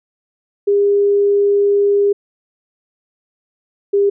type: tone pair in turn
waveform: sine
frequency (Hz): 404.4 / 401.8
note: G#4 / G4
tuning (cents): -46 / +43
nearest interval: unison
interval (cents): 11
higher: first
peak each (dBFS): -10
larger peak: neither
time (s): 0.67-2.13 / 3.93-4.1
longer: first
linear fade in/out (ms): 10
effects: none